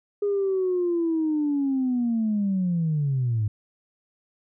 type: linear sweep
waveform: sine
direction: down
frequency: 411.4 to 102.3 Hz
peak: -20 dBFS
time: 0.22-3.48 s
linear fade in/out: 5 ms
effects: tanh soft clip ceiling -17 dBFS